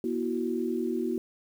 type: chord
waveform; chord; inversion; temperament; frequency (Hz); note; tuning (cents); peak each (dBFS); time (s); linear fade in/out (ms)
sine; B suspended fourth; none; equal with one note detuned; 240.9 / 329.6 / 370; B3 / E4 / F#4; -43 / 0 / 0; -31 / -32 / -31; 0.04-1.18; 2
effects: 9-bit